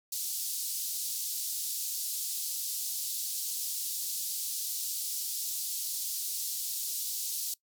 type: band-pass noise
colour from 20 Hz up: white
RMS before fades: -35 dBFS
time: 0.12-7.54 s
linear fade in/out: 5 ms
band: 4100 to 16000 Hz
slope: 24 dB/octave
effects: noise-tail reverb RT60 0.1 s tail -20 dB re dry